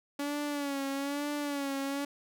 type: tone with vibrato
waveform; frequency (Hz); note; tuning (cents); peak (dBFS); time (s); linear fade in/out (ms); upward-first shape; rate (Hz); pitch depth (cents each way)
sawtooth; 283.3; C#4; +38; -28; 0.19-2.05; 5; sine; 1.1; 59
effects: none